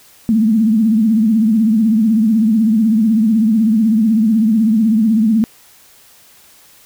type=tone with vibrato; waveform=sine; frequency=220 Hz; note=A3; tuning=in tune; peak=-9 dBFS; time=0.29-5.44 s; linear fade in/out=0 ms; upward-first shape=triangle; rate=16 Hz; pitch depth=120 cents each way; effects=white hiss -46 dBFS RMS until 6.85 s